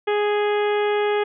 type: harmonic tone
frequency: 415.3 Hz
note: G#4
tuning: in tune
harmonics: 1 / 2 / 3 / 4 / 5 / 6 / 7 / 8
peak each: -19 / -26 / -32 / -32 / -33 / -36 / -39 / -38 dBFS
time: 0.07-1.24 s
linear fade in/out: 10 ms
effects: none